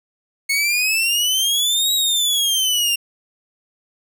sawtooth exponential two-way sweep, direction up then down, 2190 to 3859 to 2764 Hz, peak -13 dBFS, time 0.49-2.96 s, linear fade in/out 10 ms, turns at 1.93 s, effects none

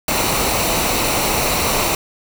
pink noise with comb filter, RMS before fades -18 dBFS, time 0.08-1.95 s, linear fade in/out 2 ms, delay 0.6 ms, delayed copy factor -0.5, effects none

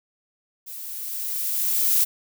violet noise with level ramp, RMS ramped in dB -37 to -18 dBFS, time 0.66-2.05 s, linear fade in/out 20 ms, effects none

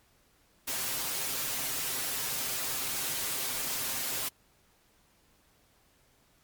white noise with comb filter, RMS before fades -33 dBFS, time 0.67-4.29 s, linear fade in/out 10 ms, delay 7.6 ms, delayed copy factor +0.65, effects pink hiss -66 dBFS RMS until 6.43 s + MP3 96 kbps

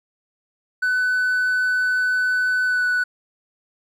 triangle tone with pitch glide, 1501 to 1483.8 Hz, F#6 to F#6, +24 to +4 cents, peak -15 dBFS, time 0.82-3.04 s, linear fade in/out 10 ms, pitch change -20 cents, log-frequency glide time 2.64-2.86 s, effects tanh soft clip ceiling -11 dBFS

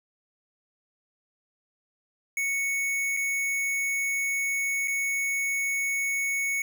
square tone with dropouts, 2217 Hz, C#7, in tune, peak -26 dBFS, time 2.37-6.62 s, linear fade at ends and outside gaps 2 ms, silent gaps 3.167-3.171 / 4.875-4.88 s, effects none

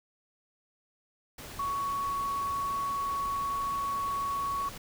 sine tone in noise, 1116 Hz, C#6, 11 cents sharp, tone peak -29 dBFS, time 1.59-4.69 s, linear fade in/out 5 ms, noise pink, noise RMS -44 dBFS, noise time 1.38-4.78 s, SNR +12 dB, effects none

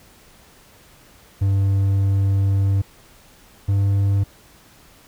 triangle tone pair in turn, 98 / 99.2 Hz, G2 / G2, 0 / +21 cents, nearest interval unison, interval 21 cents, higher second, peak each -13 dBFS, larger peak neither, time 1.41-2.82 / 3.68-4.24 s, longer first, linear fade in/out 10 ms, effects pink hiss -50 dBFS RMS until 5.07 s

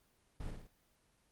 brown noise with echo, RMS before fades -42 dBFS, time 0.4-0.51 s, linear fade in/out 5 ms, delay 55 ms, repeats 3, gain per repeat -4 dB, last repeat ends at 0.675 s, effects pink hiss -73 dBFS RMS until 1.31 s + Opus 24 kbps

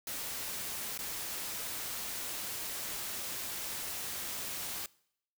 white noise with dropouts, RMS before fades -39 dBFS, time 0.07-4.86 s, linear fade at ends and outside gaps 2 ms, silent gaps 0.977-0.989 s, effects noise-tail reverb RT60 0.7 s tail -23 dB re dry

